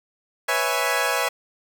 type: chord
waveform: 15% pulse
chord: C# minor seventh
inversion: third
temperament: equal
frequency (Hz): 493.9 / 554.4 / 659.3 / 830.6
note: B4 / C#5 / E5 / G#5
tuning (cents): 0 / 0 / 0 / 0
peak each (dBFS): -20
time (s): 0.48-1.29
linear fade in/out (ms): 10
effects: 8-bit